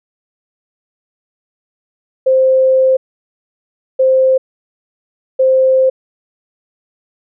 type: tone bursts at uneven times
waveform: sine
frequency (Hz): 523.3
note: C5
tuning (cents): 0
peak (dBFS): -7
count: 3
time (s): 2.26-2.97 / 3.99-4.38 / 5.39-5.9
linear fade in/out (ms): 10
effects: none